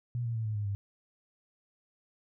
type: tone with pitch steps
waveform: sine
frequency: 120.7 / 116.25 / 111.97 / 107.84 / 103.87 / 100.04 Hz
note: B2 / A#2 / A2 / A2 / G#2 / G2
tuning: -39 / -4 / +31 / -34 / +1 / +36 cents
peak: -30 dBFS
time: 0.15-0.75 s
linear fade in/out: 0 ms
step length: 100 ms
effects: none